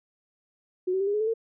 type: tone with pitch steps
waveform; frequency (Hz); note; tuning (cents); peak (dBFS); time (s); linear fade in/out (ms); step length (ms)
sine; 366.6 / 379.7 / 393.4 / 407.5 / 422.1 / 437.2 / 452.9; F#4 / F#4 / G4 / G#4 / G#4 / A4 / A#4; -16 / +45 / +6 / -33 / +28 / -11 / -50; -23; 0.87-1.339; 10; 67
effects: none